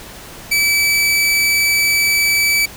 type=tone; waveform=sawtooth; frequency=2303 Hz; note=D7; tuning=34 cents flat; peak=-9 dBFS; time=0.51-2.66 s; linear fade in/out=10 ms; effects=pink hiss -35 dBFS RMS until 2.76 s